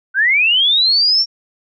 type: linear sweep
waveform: sine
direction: up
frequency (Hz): 1480 to 5560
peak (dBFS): -10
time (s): 0.14-1.26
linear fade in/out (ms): 50
effects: none